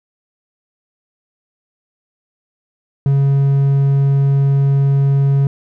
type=tone; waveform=triangle; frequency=138.59 Hz; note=C#3; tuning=in tune; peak=-8 dBFS; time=3.06-5.47 s; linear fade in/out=2 ms; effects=none